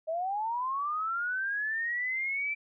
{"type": "linear sweep", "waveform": "sine", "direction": "up", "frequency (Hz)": [622.3, 2344], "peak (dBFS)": -29, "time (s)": [0.07, 2.55], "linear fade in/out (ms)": 20, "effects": []}